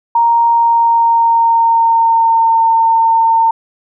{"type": "tone with pitch glide", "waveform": "sine", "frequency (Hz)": [932.3, 907.9], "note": ["A#5", "A#5"], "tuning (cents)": [0, -46], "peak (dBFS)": -7, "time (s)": [0.15, 3.51], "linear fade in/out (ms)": 5, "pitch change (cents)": -46, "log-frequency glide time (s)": [0.48, 2.62], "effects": []}